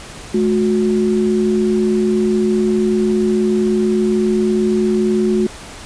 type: tone pair together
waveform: sine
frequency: 214.7 / 365 Hz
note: A3 / F#4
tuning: -42 / -24 cents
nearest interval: major sixth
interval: 918 cents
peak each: -15 dBFS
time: 0.34-5.47 s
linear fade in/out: 5 ms
effects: pink hiss -34 dBFS RMS until 5.85 s + resampled to 22050 Hz